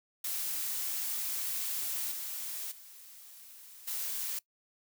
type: noise with level steps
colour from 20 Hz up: blue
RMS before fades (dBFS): -35 / -39 / -52 / -36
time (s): 0.24-4.39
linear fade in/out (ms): 5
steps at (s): 2.11 / 2.71 / 3.87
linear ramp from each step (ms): 10
effects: noise-tail reverb RT60 0.1 s tail -21 dB re dry